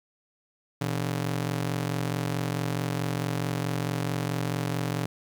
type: ring-modulated tone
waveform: sawtooth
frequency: 141.7 Hz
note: C#3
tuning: 38 cents sharp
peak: -20 dBFS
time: 0.81-5.06 s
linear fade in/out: 2 ms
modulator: 22.3 Hz
effects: 10-bit